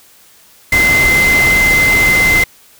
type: tone in noise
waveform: sine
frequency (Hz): 2067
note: C7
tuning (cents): -22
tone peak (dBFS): -8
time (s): 0.72-2.44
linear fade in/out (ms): 5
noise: pink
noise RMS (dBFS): -17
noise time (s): 0.72-2.44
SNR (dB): +6
effects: white hiss -45 dBFS RMS until 2.79 s